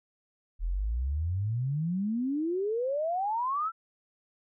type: exponential sweep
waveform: sine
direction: up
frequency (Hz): 39.18 to 1370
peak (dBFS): -27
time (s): 0.59-3.72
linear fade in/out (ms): 50
effects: none